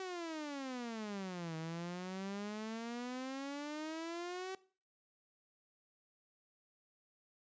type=exponential two-way sweep; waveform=sawtooth; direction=down then up; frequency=382.8 to 158.9 to 382.8 Hz; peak=-37 dBFS; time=0-4.55 s; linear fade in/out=2 ms; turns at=1.56 s; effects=noise-tail reverb RT60 0.4 s tail -19 dB re dry + resampled to 16000 Hz